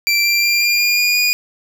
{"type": "tone with pitch steps", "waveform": "25% pulse", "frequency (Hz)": [2349, 2365, 2382, 2398, 2415, 2432, 2449], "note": ["D7", "D7", "D7", "D7", "D7", "D#7", "D#7"], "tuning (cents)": [0, 12, 24, 36, 48, -40, -28], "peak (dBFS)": -9, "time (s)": [0.07, 1.33], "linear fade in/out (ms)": 0, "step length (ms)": 180, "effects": []}